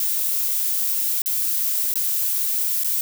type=noise with dropouts; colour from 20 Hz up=violet; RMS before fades=-22 dBFS; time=0-3.01 s; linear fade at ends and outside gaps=1 ms; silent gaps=1.219-1.259 / 1.94-1.956 / 2.836-2.845 s; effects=none